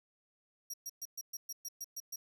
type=tone bursts; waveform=sawtooth; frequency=5670 Hz; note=F8; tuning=25 cents sharp; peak=-37 dBFS; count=10; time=0.7-2.16 s; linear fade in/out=5 ms; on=38 ms; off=120 ms; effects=none